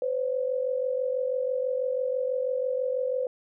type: tone pair together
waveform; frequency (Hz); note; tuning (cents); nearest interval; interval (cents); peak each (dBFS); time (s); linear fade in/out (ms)
sine; 508.3 / 554.4; B4 / C#5; +50 / 0; major second; 150; -26 / -31; 0.02-3.27; 2
effects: none